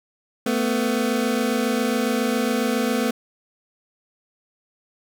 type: tone pair together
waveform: 25% pulse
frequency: 222.9 / 250.2 Hz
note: A3 / B3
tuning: +23 / +23 cents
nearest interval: major second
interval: 200 cents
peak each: -19 dBFS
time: 0.46-3.11 s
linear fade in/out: 5 ms
effects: none

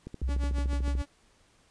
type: click train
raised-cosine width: 3 ms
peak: -26 dBFS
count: 13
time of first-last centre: 0.07-0.952 s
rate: 13.6 Hz
type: tone with vibrato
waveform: sine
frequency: 64.3 Hz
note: C2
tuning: 30 cents flat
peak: -26 dBFS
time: 0.22-1.02 s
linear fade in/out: 5 ms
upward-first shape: triangle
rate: 4.7 Hz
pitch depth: 22 cents each way
type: tone with tremolo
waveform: sawtooth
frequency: 285.8 Hz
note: D4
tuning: 47 cents flat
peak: -31 dBFS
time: 0.27-1.06 s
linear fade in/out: 50 ms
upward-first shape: sine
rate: 6.9 Hz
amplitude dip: 90%
effects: pink hiss -64 dBFS RMS until 1.7 s + resampled to 22050 Hz

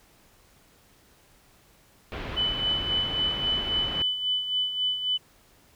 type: low-pass noise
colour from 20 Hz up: pink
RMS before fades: -35 dBFS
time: 2.12-4.02 s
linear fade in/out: 0 ms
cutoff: 3400 Hz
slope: 24 dB/octave
type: tone with tremolo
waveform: sine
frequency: 3000 Hz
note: F#7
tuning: 23 cents sharp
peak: -22 dBFS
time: 2.36-5.18 s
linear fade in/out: 20 ms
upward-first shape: sine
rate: 3.7 Hz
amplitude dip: 60%
effects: pink hiss -59 dBFS RMS until 5.75 s

